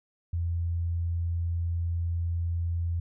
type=tone; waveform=sine; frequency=85 Hz; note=F2; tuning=46 cents flat; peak=-26 dBFS; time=0.33-3 s; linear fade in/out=5 ms; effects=none